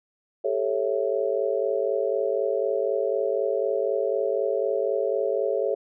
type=chord; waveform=sine; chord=A dominant seventh; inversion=third; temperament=just; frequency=396 / 440 / 550 / 660 Hz; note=G4 / A4 / C#5 / E5; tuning=+18 / 0 / -14 / +2 cents; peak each=-28 / -27 / -26 / -31 dBFS; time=0.44-5.75 s; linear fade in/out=10 ms; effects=none

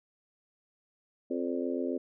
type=harmonic tone with a mistuned harmonic; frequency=87.31 Hz; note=F2; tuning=in tune; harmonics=3 / 4 / 5 / 6 / 7; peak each=-33 / -35 / -37 / -39 / -40 dBFS; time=1.3-1.98 s; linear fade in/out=10 ms; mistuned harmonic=7; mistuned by=-65 cents; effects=none

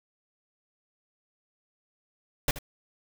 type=noise with echo; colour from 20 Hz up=pink; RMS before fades=-24 dBFS; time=2.48-2.51 s; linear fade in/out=2 ms; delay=78 ms; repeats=1; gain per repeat=-14 dB; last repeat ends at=2.588 s; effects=none

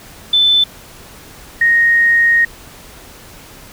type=tone pair in turn; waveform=sine; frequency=3520 / 1864.7 Hz; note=A7 / A#6; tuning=0 / 0 cents; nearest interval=major seventh; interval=1100 cents; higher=first; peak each=-8 dBFS; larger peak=neither; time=0.33-0.64 / 1.61-2.45 s; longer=second; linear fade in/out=5 ms; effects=pink hiss -38 dBFS RMS until 3.72 s

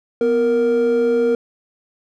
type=tone pair together; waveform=triangle; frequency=246.9 / 466.5 Hz; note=B3 / A#4; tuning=0 / +1 cents; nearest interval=major seventh; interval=1101 cents; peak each=-19 / -12 dBFS; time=0.21-1.35 s; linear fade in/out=2 ms; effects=tanh soft clip ceiling -5 dBFS

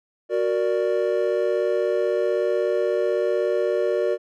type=chord; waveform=triangle; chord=Gb augmented; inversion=none; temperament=equal; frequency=370 / 466.2 / 587.3 Hz; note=Gb4 / Bb4 / D5; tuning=0 / 0 / 0 cents; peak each=-22 dBFS; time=0.29-4.18 s; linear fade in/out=50 ms; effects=none

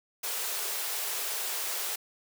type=high-pass noise; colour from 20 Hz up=white; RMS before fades=-33 dBFS; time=0.23-1.96 s; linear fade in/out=10 ms; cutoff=360 Hz; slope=96 dB/octave; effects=none

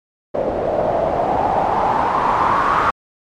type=noise with low-pass filter sweep; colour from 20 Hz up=white; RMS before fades=-17 dBFS; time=0.34-2.91 s; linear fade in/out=10 ms; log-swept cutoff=550 to 1200 Hz; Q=5; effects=MP3 64 kbps

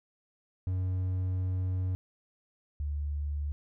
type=tone pair in turn; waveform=triangle / sine; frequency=92.5 / 72.95 Hz; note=F#2 / D2; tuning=0 / -11 cents; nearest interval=major third; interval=411 cents; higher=first; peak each=-26 / -30 dBFS; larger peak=first; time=0.67-1.95 / 2.8-3.52 s; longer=first; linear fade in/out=0 ms; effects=none

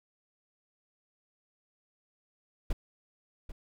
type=noise with echo; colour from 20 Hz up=brown; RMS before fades=-28 dBFS; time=2.7-2.73 s; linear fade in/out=5 ms; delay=790 ms; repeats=1; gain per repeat=-12 dB; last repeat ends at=3.52 s; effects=none

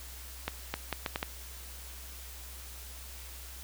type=accelerating click train; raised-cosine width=0.3 ms; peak=-15 dBFS; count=6; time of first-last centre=0.48-1.229 s; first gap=260 ms; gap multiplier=0.72; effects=added 63 Hz sine -46 dBFS peak until 3.63 s + white hiss -48 dBFS RMS until 3.63 s

